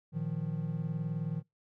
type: chord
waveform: triangle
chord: Bb suspended fourth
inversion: none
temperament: equal with one note detuned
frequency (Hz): 115.47 / 155.56 / 174.61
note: Bb2 / Eb3 / F3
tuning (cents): -16 / 0 / 0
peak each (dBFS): -38 / -32 / -36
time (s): 0.12-1.43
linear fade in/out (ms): 50
effects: noise-tail reverb RT60 0.2 s tail -25 dB re dry